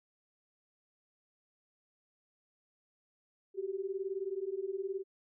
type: beating tone pair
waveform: sine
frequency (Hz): 376 / 395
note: F#4 / G4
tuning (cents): +28 / +13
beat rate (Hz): 19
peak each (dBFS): -38 / -37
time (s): 3.54-5.04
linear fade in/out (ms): 50
effects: none